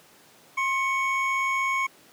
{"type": "tone pair together", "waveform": "triangle", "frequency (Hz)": [1064.3, 2226], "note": ["C6", "C#7"], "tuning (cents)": [29, 7], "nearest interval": "octave + minor second", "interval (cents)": 1278, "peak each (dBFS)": -24, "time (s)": [0.57, 1.87], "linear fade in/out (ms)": 10, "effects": ["pink hiss -54 dBFS RMS until 2.12 s", "high-pass 200 Hz 12 dB/octave"]}